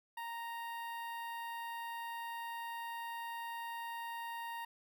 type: tone with notch filter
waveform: sawtooth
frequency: 930 Hz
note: A#5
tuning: 4 cents flat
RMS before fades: -43 dBFS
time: 0.17-4.65 s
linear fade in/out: 5 ms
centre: 6500 Hz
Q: 0.51
effects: none